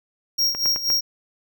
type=tone with tremolo; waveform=square; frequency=5588 Hz; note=F8; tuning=in tune; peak=-17 dBFS; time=0.38-1.01 s; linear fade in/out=10 ms; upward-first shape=sine; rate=4.1 Hz; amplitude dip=75%
type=clicks; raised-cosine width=0.5 ms; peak=-17 dBFS; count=4; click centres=0.549 / 0.658 / 0.761 / 0.902 s
effects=none